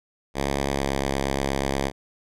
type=tone with pitch glide; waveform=5% pulse; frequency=69.3 to 68.39 Hz; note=C#2 to C#2; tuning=0 to -23 cents; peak=-12 dBFS; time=0.34-1.92 s; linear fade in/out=50 ms; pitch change=-23 cents; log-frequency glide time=0.69-0.94 s; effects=low-pass 10000 Hz 12 dB/octave